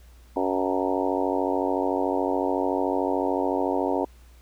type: harmonic tone with a mistuned harmonic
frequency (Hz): 93.7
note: F#2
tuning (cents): +22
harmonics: 3 / 4 / 5 / 6 / 7 / 8 / 9 / 10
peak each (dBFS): -28 / -29 / -30 / -31 / -31 / -32 / -33 / -33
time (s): 0.36-4.05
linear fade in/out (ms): 5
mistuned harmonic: 9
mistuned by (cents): +69
effects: added 60 Hz sine -48 dBFS peak until 4.41 s + pink hiss -59 dBFS RMS until 4.41 s